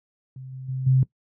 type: tone with level steps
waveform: sine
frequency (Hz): 130.81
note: C3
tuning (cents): 0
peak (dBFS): -35 / -33 / -25 / -14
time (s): 0.36-1.03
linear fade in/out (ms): 2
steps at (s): 0.52 / 0.68 / 0.86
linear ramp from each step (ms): 10
effects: noise-tail reverb RT60 0.1 s tail -19 dB re dry + high-pass 80 Hz 12 dB/octave